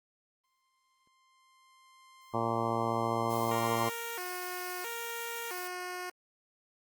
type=tone with exponential growth; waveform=sawtooth; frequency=1049 Hz; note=C6; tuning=4 cents sharp; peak=-32 dBFS; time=0.44-3.89 s; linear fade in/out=1 ms; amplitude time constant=750 ms
type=harmonic tone; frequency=115.1 Hz; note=A#2; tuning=22 cents flat; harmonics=1 / 2 / 3 / 4 / 5 / 6 / 7 / 8 / 9 / 10; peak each=-38 / -38 / -38 / -38 / -38 / -38 / -38 / -38 / -38 / -38 dBFS; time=2.33-3.9 s; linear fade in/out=20 ms
type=noise; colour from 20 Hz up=blue; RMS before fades=-45 dBFS; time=3.3-5.68 s; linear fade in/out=5 ms
type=tone with vibrato; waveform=10% pulse; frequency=410.1 Hz; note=G#4; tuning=22 cents flat; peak=-29 dBFS; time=3.51-6.1 s; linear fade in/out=5 ms; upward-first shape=square; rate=0.75 Hz; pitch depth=220 cents each way
effects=Opus 24 kbps